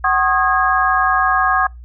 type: tone cluster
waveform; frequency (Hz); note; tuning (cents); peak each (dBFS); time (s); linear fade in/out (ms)
sine; 751 / 1081 / 1240 / 1643; F#5 / C#6 / D#6 / G#6; +26 / -44 / -6 / -19; -18; 0.04-1.67; 5
effects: noise-tail reverb RT60 0.2 s tail -25 dB re dry + added 60 Hz sine -33 dBFS peak until 1.84 s